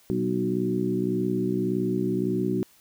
harmonic tone with a mistuned harmonic, 61.74 Hz, B1, in tune, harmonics 2 / 3 / 4 / 5 / 6, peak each -33 / -28 / -31 / -29 / -28 dBFS, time 0.1-2.63 s, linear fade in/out 0 ms, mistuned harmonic 3, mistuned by +39 cents, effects white hiss -58 dBFS RMS until 2.8 s

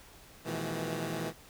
15% pulse tone cluster, 120.6 / 161.5 / 171.7 / 212.5 / 379.6 Hz, B2 / E3 / F3 / G#3 / F#4, -41 / -35 / -29 / +40 / +44 cents, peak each -35 / -30 / -36 / -35 / -38 dBFS, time 0.44-1.33 s, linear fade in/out 50 ms, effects pink hiss -55 dBFS RMS until 1.49 s

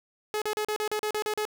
sawtooth tone bursts, 424.9 Hz, G#4, 40 cents sharp, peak -23 dBFS, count 10, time 0.34-1.452 s, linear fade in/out 0 ms, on 77 ms, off 38 ms, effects none

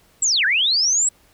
sine linear two-way sweep, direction down then up, 7902 to 1480 to 7902 Hz, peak -15 dBFS, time 0.22-1.09 s, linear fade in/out 5 ms, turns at 0.45 s, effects pink hiss -56 dBFS RMS until 1.33 s

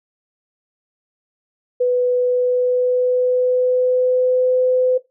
sine tone with pitch glide, 495.7 to 507.6 Hz, B4 to B4, +6 to +47 cents, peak -13 dBFS, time 1.8-4.98 s, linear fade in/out 10 ms, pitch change +41 cents, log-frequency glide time 2.13-4.6 s, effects noise-tail reverb RT60 0.2 s tail -17 dB re dry

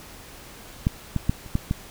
clicks, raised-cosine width 5 ms, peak -7 / -11 / -7 / -29 / -9 / -10 dBFS, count 6, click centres 0.869 / 1.163 / 1.295 / 1.462 / 1.554 / 1.711 s, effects pink hiss -44 dBFS RMS until 1.9 s

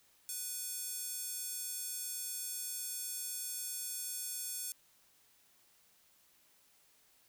square tone with high-pass filter, 493.9 Hz, B4, in tune, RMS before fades -41 dBFS, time 0.29-4.72 s, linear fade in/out 0 ms, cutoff 8100 Hz, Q 1.3, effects white hiss -68 dBFS RMS until 7.28 s

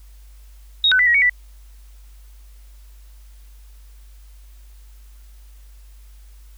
sine tone with pitch steps, 3763 / 1508 / 1983 / 1904 / 2240 / 1970 Hz, A#7 / F#6 / B6 / A#6 / C#7 / B6, +16 / +32 / +7 / +36 / +18 / -5 cents, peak -12 dBFS, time 0.84-1.296 s, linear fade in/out 2 ms, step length 76 ms, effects added 50 Hz sine -41 dBFS peak until 6.57 s + white hiss -57 dBFS RMS until 6.57 s

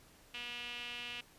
sawtooth tone with band-pass filter, 241.4 Hz, B3, 39 cents flat, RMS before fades -44 dBFS, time 0.34-1.21 s, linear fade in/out 5 ms, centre 2800 Hz, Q 5.1, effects pink hiss -62 dBFS RMS until 1.38 s + resampled to 32000 Hz

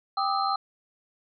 sine tone cluster, 787 / 1195 / 1278 / 4141 Hz, G5 / D6 / D#6 / C8, +7 / +30 / +46 / -19 cents, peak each -27 / -29 / -29 / -34 dBFS, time 0.17-0.56 s, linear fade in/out 5 ms, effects none

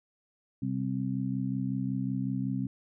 harmonic tone, 65.41 Hz, C2, in tune, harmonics 2 / 3 / 4, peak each -33 / -33 / -33 dBFS, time 0.62-2.67 s, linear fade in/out 5 ms, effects none

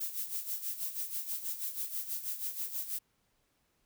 violet noise with tremolo, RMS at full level -35 dBFS, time 0-2.99 s, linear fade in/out 10 ms, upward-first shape sine, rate 6.2 Hz, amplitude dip 70%, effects pink hiss -75 dBFS RMS until 3.85 s

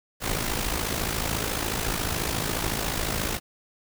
pink noise with amplitude modulation, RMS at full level -25 dBFS, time 0.2-3.4 s, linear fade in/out 50 ms, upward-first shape sine, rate 54.1 Hz, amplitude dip 65%, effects none

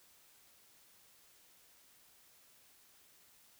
silence, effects white hiss -65 dBFS RMS until 3.59 s

